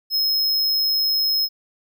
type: tone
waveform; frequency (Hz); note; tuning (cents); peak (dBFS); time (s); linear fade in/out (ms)
square; 5150; E8; -41; -18; 0.1-1.49; 50
effects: none